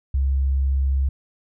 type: tone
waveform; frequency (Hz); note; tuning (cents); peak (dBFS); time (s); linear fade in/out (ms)
sine; 67.6; C#2; -43; -17; 0.14-1.09; 5
effects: none